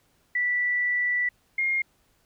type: tone pair in turn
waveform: sine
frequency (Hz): 1965 / 2132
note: B6 / C7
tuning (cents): -9 / +32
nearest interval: minor second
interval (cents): 141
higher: second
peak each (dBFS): -22 / -22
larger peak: neither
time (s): 0.35-1.29 / 1.58-1.82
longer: first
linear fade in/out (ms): 5
effects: pink hiss -66 dBFS RMS until 2.25 s